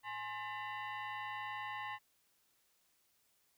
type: tone with frequency modulation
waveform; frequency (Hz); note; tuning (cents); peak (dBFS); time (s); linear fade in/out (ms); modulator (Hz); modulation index
sine; 109.4; A2; -9; -40; 0.03-1.99; 50; 950; 2.3
effects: white hiss -75 dBFS RMS until 3.57 s